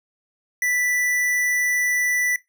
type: tone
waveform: square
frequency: 1975.5 Hz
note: B6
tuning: in tune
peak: -20 dBFS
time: 0.62-2.36 s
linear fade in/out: 2 ms
effects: noise-tail reverb RT60 0.2 s tail -20 dB re dry